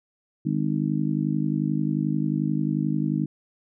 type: harmonic tone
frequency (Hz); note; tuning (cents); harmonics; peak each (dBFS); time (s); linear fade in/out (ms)
51.3; G#1; -21; 3 / 4 / 5 / 6; -26 / -27 / -28 / -29; 0.45-3.26; 10
effects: none